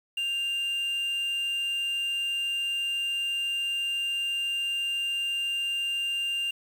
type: tone with quantisation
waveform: triangle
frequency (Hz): 2794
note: F7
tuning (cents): 0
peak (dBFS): -25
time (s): 0.17-6.51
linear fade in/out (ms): 5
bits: 8
effects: none